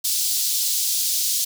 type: high-pass noise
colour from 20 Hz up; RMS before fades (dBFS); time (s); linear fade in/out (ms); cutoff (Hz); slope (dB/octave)
pink; -22; 0.04-1.45; 10; 4200; 24
effects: none